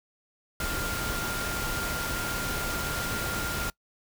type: tone in noise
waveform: sine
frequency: 1400 Hz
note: F6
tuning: 4 cents sharp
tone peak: -34 dBFS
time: 0.6-3.7 s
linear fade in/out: 2 ms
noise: pink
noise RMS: -32 dBFS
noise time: 0.6-3.7 s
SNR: -5 dB
effects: noise-tail reverb RT60 0.1 s tail -23 dB re dry